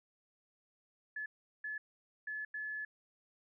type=tone bursts at uneven times; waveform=sine; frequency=1718 Hz; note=A6; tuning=42 cents flat; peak=-38 dBFS; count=4; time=1.16-1.26 / 1.64-1.78 / 2.27-2.45 / 2.54-2.85 s; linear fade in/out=5 ms; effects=none